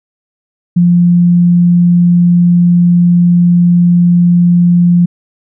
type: tone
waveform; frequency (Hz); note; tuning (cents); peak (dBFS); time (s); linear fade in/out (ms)
sine; 174.61; F3; 0; -4; 0.76-5.06; 10
effects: none